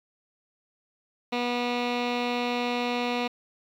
15% pulse tone with low-pass filter, 243.2 Hz, B3, 26 cents flat, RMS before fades -28 dBFS, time 1.32-3.28 s, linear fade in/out 10 ms, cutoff 3400 Hz, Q 2.5, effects 9-bit

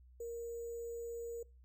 sine tone with sample-and-hold, 466.8 Hz, A#4, 2 cents sharp, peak -40 dBFS, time 0.2-1.43 s, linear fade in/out 5 ms, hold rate 7350 Hz, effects noise-tail reverb RT60 0.3 s tail -24 dB re dry + added 62 Hz sine -58 dBFS peak until 1.64 s

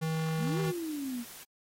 square tone, 160 Hz, D#3, 49 cents sharp, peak -30 dBFS, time 0.01-0.72 s, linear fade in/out 20 ms
sine exponential two-way sweep, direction up then down, 185 to 397.1 to 229.4 Hz, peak -33 dBFS, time 0.37-1.25 s, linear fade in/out 50 ms, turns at 0.6 s
white noise, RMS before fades -48 dBFS, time 0.64-1.44 s, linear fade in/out 10 ms
effects AAC 48 kbps

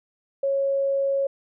sine tone, 550 Hz, C#5, 14 cents flat, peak -20 dBFS, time 0.43-1.27 s, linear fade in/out 5 ms, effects none

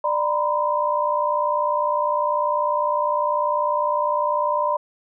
sine tone cluster, 595 / 956 / 1016 Hz, D5 / A#5 / B5, +22 / +43 / +49 cents, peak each -23 dBFS, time 0.04-4.77 s, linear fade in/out 5 ms, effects none

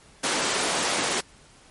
pink high-pass noise, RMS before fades -25 dBFS, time 0.23-1.21 s, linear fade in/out 10 ms, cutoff 330 Hz, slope 12 dB/octave, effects pink hiss -53 dBFS RMS until 1.7 s + MP3 48 kbps

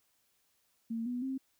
sine tone with pitch steps, 228.1 / 245.9 / 265.1 Hz, A#3 / B3 / C4, -37 / -7 / +23 cents, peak -33 dBFS, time 0.9-1.38 s, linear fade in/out 10 ms, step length 160 ms, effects white hiss -74 dBFS RMS until 1.59 s

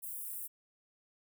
white high-pass noise, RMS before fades -42 dBFS, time 0.02-0.48 s, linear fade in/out 20 ms, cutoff 8800 Hz, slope 48 dB/octave, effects none

